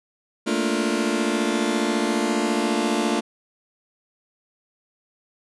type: chord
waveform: sawtooth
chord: Bb major seventh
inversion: third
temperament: just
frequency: 218.5 / 233.1 / 291.4 / 349.6 Hz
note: A3 / Bb3 / D4 / F4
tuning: -12 / 0 / -13 / +2 cents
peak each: -22 dBFS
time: 0.46-3.21 s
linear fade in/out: 20 ms
effects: resampled to 24000 Hz